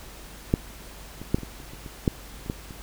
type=clicks; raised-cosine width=3 ms; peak=-6 / -23 / -7 / -24 / -22 / -30 / -28 / -25 / -7 / -28 / -14 / -26 dBFS; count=12; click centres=0.539 / 1.216 / 1.345 / 1.385 / 1.433 / 1.602 / 1.735 / 1.862 / 2.078 / 2.462 / 2.499 / 2.708 s; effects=added 50 Hz sine -45 dBFS peak until 2.82 s + pink hiss -45 dBFS RMS until 2.82 s